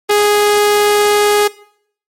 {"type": "tone", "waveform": "sawtooth", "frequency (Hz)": 414.6, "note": "G#4", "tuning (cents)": -3, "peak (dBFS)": -5, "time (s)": [0.09, 1.48], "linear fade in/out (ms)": 10, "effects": ["noise-tail reverb RT60 0.6 s tail -19 dB re dry", "MP3 64 kbps"]}